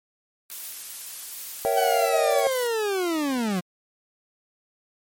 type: noise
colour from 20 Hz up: blue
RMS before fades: -35 dBFS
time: 0.5-2.67 s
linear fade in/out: 0 ms
type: chord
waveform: triangle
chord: A# diminished seventh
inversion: none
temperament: equal with one note detuned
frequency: 466.2 / 554.4 / 659.3 / 771.9 Hz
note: A#4 / C#5 / E5 / G5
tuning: 0 / 0 / 0 / -27 cents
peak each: -24 dBFS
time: 1.65-2.47 s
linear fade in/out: 0 ms
type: linear sweep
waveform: 40% pulse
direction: down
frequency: 767 to 172.4 Hz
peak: -22 dBFS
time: 1.76-3.61 s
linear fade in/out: 20 ms
effects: MP3 64 kbps